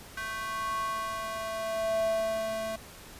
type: tone with high-pass filter sweep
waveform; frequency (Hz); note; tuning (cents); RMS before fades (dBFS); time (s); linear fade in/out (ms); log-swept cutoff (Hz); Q
square; 220.8; A3; +6; -32; 0.17-2.76; 5; 1400 to 490; 5.5
effects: pink hiss -48 dBFS RMS until 3.19 s + resampled to 32000 Hz